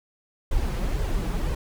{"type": "noise with flanger", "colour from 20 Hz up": "brown", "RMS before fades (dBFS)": -25, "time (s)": [0.51, 1.55], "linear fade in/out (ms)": 5, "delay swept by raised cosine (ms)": [1.9, 6], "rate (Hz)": 2, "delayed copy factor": 0.6, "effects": []}